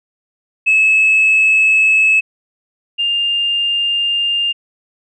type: tone pair in turn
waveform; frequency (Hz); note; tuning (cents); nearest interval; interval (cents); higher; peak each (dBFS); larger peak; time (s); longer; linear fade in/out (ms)
sine; 2593 / 2805; E7 / F7; -29 / +7; minor second; 136; second; -7 / -13; first; 0.66-2.21 / 2.98-4.53; neither; 20
effects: tanh soft clip ceiling -5 dBFS